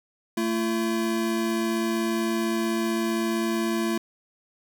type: tone pair together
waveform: square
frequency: 223.9 / 339.6 Hz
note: A3 / F4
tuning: +30 / -48 cents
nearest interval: perfect fifth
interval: 722 cents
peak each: -27 dBFS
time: 0.37-3.98 s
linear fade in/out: 5 ms
effects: none